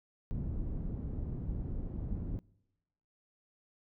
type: low-pass noise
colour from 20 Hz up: pink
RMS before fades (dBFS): -37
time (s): 0.31-2.39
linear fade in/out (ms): 0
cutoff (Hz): 210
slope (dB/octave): 12
effects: noise-tail reverb RT60 1.0 s tail -25 dB re dry